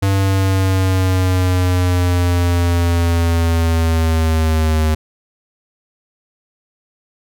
square exponential sweep, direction down, 98 to 77.78 Hz, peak -13 dBFS, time 0.02-4.95 s, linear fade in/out 10 ms, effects none

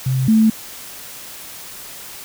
sine tone pair in turn, 130.81 / 220 Hz, C3 / A3, 0 / 0 cents, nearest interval major sixth, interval 900 cents, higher second, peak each -15 / -9 dBFS, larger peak second, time 0.06-0.28 / 0.28-0.5 s, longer neither, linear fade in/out 5 ms, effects white hiss -35 dBFS RMS until 2.24 s

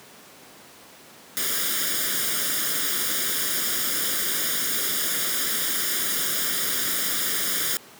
white noise with comb filter, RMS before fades -25 dBFS, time 1.37-7.77 s, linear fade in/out 0 ms, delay 0.58 ms, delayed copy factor +0.8, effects pink hiss -47 dBFS RMS until 7.99 s + high-pass 200 Hz 12 dB/octave

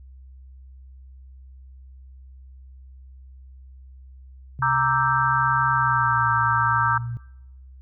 sine tone with pitch glide, 130.81 to 119.26 Hz, C3 to A#2, 0 to +40 cents, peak -27 dBFS, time 4.59-7.17 s, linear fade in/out 0 ms, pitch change -160 cents, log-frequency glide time 5.72-6.29 s
sine chord, E half-diminished seventh, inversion second, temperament equal, 932.3 / 1174.7 / 1318.5 / 1568 Hz, Bb5 / D6 / E6 / G6, 0 / 0 / 0 / 0 cents, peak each -23 / -24 / -24 / -24 dBFS, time 4.62-6.98 s, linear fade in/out 5 ms
effects noise-tail reverb RT60 0.9 s tail -23 dB re dry + added 65 Hz sine -42 dBFS peak until 7.81 s

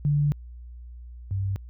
sine tone pair in turn, 145.9 / 97.38 Hz, D3 / G2, -11 / -11 cents, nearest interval perfect fifth, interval 700 cents, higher first, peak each -19 / -24 dBFS, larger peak first, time 0.05-0.32 / 1.31-1.56 s, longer first, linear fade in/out 0 ms, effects added 60 Hz sine -39 dBFS peak until 1.69 s

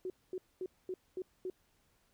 sine tone bursts, 370 Hz, F#4, in tune, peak -36 dBFS, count 6, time 0.05-1.5 s, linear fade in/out 2 ms, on 50 ms, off 230 ms, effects pink hiss -73 dBFS RMS until 2.13 s

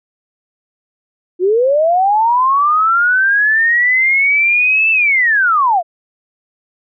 sine linear two-way sweep, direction up then down, 345.3 to 2661 to 643 Hz, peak -9 dBFS, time 1.39-5.83 s, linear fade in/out 50 ms, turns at 4.91 s, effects none

